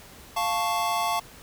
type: chord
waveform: square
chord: F augmented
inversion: none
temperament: equal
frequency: 698.5 / 880 / 1108.7 Hz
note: F5 / A5 / C#6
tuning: 0 / 0 / 0 cents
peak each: -29 dBFS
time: 0.36-1.2 s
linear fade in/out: 10 ms
effects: pink hiss -48 dBFS RMS until 1.42 s